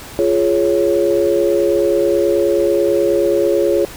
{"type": "chord", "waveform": "sine", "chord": "Db major", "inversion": "first", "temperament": "just", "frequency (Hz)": [346.5, 415.8, 554.4], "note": ["F4", "Ab4", "Db5"], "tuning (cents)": [-14, 2, 0], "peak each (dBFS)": -16, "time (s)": [0.19, 3.85], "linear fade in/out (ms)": 0, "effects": ["pink hiss -34 dBFS RMS until 3.96 s"]}